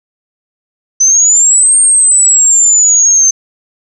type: exponential two-way sweep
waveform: sine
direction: up then down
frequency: 6050 to 8680 to 6230 Hz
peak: -4 dBFS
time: 1-3.31 s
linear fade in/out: 10 ms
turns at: 1.78 s
effects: none